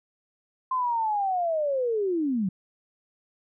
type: linear sweep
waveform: sine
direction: down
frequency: 1046.5 to 176.8 Hz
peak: -23 dBFS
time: 0.71-2.49 s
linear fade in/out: 5 ms
effects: none